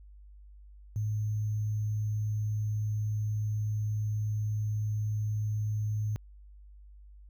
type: tone with sample-and-hold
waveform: sine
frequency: 106.5 Hz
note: G#2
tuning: 44 cents sharp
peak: -28 dBFS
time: 0.96-6.16 s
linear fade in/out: 0 ms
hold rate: 6300 Hz
effects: added 50 Hz sine -49 dBFS peak until 7.29 s